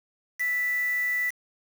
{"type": "tone with quantisation", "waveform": "sine", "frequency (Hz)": 1975.5, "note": "B6", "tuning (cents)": 0, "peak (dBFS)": -24, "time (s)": [0.39, 1.31], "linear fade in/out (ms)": 20, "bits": 6, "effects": []}